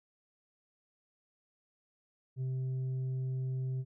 triangle tone with tanh clipping, 130 Hz, C3, 11 cents flat, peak -33 dBFS, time 2.36-3.85 s, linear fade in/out 50 ms, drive 8 dB, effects none

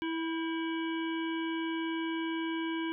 harmonic tone with a mistuned harmonic, 327.2 Hz, E4, 13 cents flat, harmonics 1 / 3 / 5 / 7 / 9 / 10, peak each -32 / -41 / -43 / -44 / -45 / -52 dBFS, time 0.02-2.92 s, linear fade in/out 0 ms, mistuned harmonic 5, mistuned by -40 cents, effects none

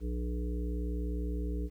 harmonic tone, 59.8 Hz, A#1, 45 cents sharp, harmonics 1 / 3 / 5 / 7 / 8, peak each -32 / -42 / -41 / -44 / -49 dBFS, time 0-1.7 s, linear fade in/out 50 ms, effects 11-bit

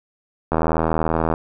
click train, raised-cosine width 1 ms, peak -5 dBFS, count 67, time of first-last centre 0.52-1.339 s, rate 80.6 Hz, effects none

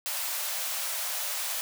white high-pass noise, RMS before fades -32 dBFS, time 0.06-1.61 s, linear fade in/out 0 ms, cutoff 520 Hz, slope 96 dB/octave, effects none

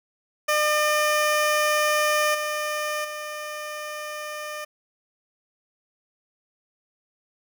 15% pulse tone with level steps, 603 Hz, D5, 46 cents sharp, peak -13 / -19 / -25 dBFS, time 0.48-4.65 s, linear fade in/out 10 ms, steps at 2.34 / 3.04 s, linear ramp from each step 10 ms, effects none

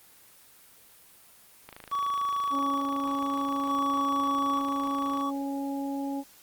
click train, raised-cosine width 0.3 ms, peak -27 dBFS, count 95, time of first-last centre 1.69-5.211 s, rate 26.7 Hz
triangle tone with tremolo, 1130 Hz, C#6, 33 cents sharp, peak -24 dBFS, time 1.91-5.31 s, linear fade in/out 20 ms, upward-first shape square, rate 0.56 Hz, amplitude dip 35%
harmonic tone, 277.2 Hz, C#4, in tune, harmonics 1 / 2 / 3, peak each -30 / -40 / -38 dBFS, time 2.5-6.24 s, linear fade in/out 50 ms
effects white hiss -55 dBFS RMS until 6.42 s + Opus 24 kbps

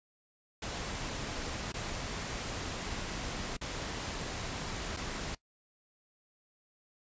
pink noise with dropouts, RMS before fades -38 dBFS, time 0.62-5.35 s, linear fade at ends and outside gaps 5 ms, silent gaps 1.722-1.74 / 3.569-3.612 / 4.966-4.97 s, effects noise-tail reverb RT60 0.1 s tail -21 dB re dry + resampled to 16000 Hz

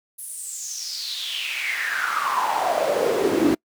brown noise with high-pass filter sweep, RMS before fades -24 dBFS, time 0.18-3.55 s, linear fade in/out 10 ms, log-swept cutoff 11000 to 280 Hz, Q 7.1, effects noise-tail reverb RT60 0.1 s tail -26 dB re dry

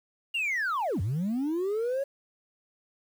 sine linear two-way sweep, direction down then up, 2859 to 84.4 to 562 Hz, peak -24 dBFS, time 0.34-2.04 s, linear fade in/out 10 ms, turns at 1.01 s, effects tanh soft clip ceiling -25 dBFS + 9-bit

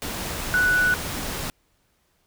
sine tone in noise, 1480 Hz, F#6, in tune, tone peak -17 dBFS, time 0.54-0.94 s, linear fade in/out 0 ms, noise pink, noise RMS -30 dBFS, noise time 0.02-1.5 s, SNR +10 dB, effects pink hiss -67 dBFS RMS until 2.26 s

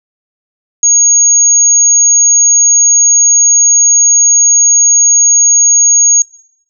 sine tone, 6600 Hz, G#8, 12 cents flat, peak -4 dBFS, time 0.83-6.22 s, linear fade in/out 2 ms, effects noise-tail reverb RT60 0.7 s tail -20 dB re dry

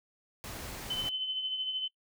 pink noise, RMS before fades -42 dBFS, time 0.44-1.09 s, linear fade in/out 0 ms
sine tone with tremolo, 3046 Hz, F#7, 50 cents sharp, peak -29 dBFS, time 0.9-1.88 s, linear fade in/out 5 ms, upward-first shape triangle, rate 13 Hz, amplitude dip 55%
effects noise-tail reverb RT60 0.1 s tail -19 dB re dry

